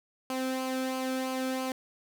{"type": "tone with flanger", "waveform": "sawtooth", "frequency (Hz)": 260, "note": "C4", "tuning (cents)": -11, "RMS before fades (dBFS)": -32, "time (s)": [0.3, 1.72], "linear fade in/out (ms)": 2, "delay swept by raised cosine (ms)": [0.53, 1.06], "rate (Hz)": 3, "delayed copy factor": -0.55, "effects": []}